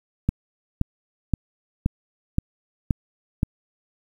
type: click train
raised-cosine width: 5 ms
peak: -7 dBFS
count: 7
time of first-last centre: 0.29-3.431 s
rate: 1.91 Hz
effects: 8-bit